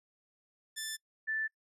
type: tone pair in turn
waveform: 10% pulse / sine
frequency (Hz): 1760 / 1760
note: A6 / A6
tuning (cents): 0 / 0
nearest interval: unison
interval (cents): 0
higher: neither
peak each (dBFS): -28 / -31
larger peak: first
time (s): 0.76-0.97 / 1.27-1.48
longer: neither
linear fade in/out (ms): 20
effects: noise-tail reverb RT60 0.1 s tail -24 dB re dry + resampled to 32000 Hz